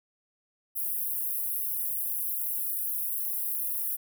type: high-pass noise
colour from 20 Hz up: pink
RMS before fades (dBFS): -31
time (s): 0.75-3.97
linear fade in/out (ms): 20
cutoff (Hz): 11000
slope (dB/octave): 48
effects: none